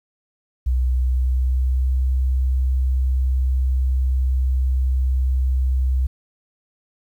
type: tone with pitch glide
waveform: sine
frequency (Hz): 63 to 64.73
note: B1 to C2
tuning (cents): +35 to -18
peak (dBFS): -15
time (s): 0.66-6.07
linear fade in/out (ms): 10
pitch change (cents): +47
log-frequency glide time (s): 0.88-2.02
effects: tanh soft clip ceiling -11 dBFS + 9-bit